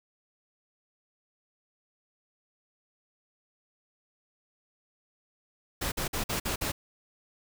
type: noise bursts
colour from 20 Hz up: pink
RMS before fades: -31 dBFS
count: 6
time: 5.81-6.72 s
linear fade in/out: 10 ms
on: 110 ms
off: 50 ms
effects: none